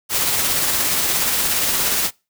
white noise with tremolo, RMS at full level -18 dBFS, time 0.09-2.11 s, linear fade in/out 50 ms, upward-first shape sine, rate 17 Hz, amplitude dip 25%, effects noise-tail reverb RT60 0.3 s tail -26 dB re dry

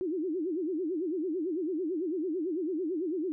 sine tone with vibrato, 338.9 Hz, E4, 48 cents sharp, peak -29 dBFS, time 0.01-3.32 s, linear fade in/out 0 ms, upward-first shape sine, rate 9 Hz, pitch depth 220 cents each way, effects none

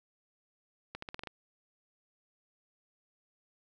accelerating click train, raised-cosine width 0.3 ms, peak -24 dBFS, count 7, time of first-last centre 0.95-1.272 s, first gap 74 ms, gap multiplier 0.87, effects none

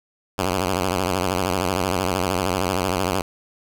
5% pulse tone with vibrato, 92.5 Hz, F#2, in tune, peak -9 dBFS, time 0.38-3.22 s, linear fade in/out 5 ms, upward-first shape sine, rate 13 Hz, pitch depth 130 cents each way, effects none

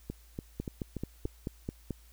two click trains, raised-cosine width 3 ms, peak -21 / -23 dBFS, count 7 / 5, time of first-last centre 0.6-1.907 / 0.1-1.256 s, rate 4.59 / 3.46 Hz, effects added 56 Hz sine -55 dBFS peak until 2.12 s + white hiss -63 dBFS RMS until 2.12 s

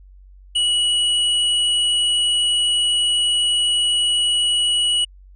sine tone with hard clipping, 2928 Hz, F#7, 19 cents flat, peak -17 dBFS, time 0.55-5.05 s, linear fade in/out 10 ms, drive 12 dB, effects added 47 Hz sine -42 dBFS peak until 5.35 s + resampled to 24000 Hz

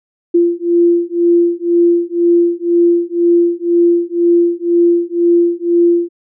sine beating tone pair, 343.2 / 345.2 Hz, F4 / F4, -30 / -20 cents, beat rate 2 Hz, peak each -12 dBFS, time 0.34-6.09 s, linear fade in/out 10 ms, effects none

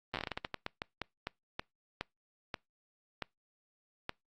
slowing click train, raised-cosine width 0.3 ms, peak -19 dBFS, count 21, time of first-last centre 0.14-4.094 s, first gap 8 ms, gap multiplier 1.28, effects noise-tail reverb RT60 0.2 s tail -26 dB re dry + Opus 32 kbps

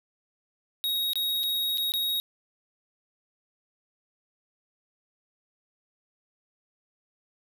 square tone with dropouts, 3777 Hz, A#7, 22 cents sharp, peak -26 dBFS, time 0.84-2.2 s, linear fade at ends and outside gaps 0 ms, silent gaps 1.133-1.156 / 1.433-1.437 / 1.774-1.781 / 1.92-1.938 s, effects none

